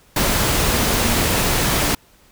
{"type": "tone in noise", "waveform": "sine", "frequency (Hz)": 233.1, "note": "A#3", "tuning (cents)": 0, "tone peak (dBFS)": -27, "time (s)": [0.71, 1.2], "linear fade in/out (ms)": 5, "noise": "pink", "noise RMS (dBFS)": -18, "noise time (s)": [0.16, 1.95], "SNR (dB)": -12, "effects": ["pink hiss -53 dBFS RMS until 2.31 s"]}